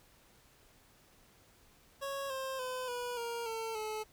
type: tone with pitch steps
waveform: 25% pulse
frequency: 552 / 529.8 / 508.5 / 488.1 / 468.5 / 449.7 / 431.6 Hz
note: C#5 / C5 / C5 / B4 / A#4 / A4 / A4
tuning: -7 / +22 / -50 / -20 / +9 / +38 / -33 cents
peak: -33 dBFS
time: 2.01-4.04 s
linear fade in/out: 20 ms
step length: 290 ms
effects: pink hiss -64 dBFS RMS until 4.12 s